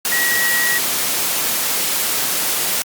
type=tone in noise; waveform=sine; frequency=1916 Hz; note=A#6; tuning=47 cents sharp; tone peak=-17 dBFS; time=0.12-0.78 s; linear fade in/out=0 ms; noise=white; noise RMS=-19 dBFS; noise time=0.05-2.82 s; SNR=-1 dB; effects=high-pass 150 Hz 12 dB/octave + Opus 48 kbps